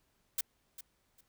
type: noise with echo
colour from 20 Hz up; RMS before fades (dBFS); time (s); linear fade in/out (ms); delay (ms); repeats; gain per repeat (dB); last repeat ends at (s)
blue; -32; 0.38-0.41; 5; 400; 2; -14; 1.21
effects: pink hiss -75 dBFS RMS until 1.28 s